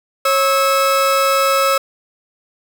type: tone pair together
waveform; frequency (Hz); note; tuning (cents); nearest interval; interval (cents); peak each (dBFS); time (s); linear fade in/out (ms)
40% pulse; 546.8 / 1302; C#5 / E6; -24 / -22; octave + minor third; 1502; -15 / -14; 0.25-1.78; 5
effects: none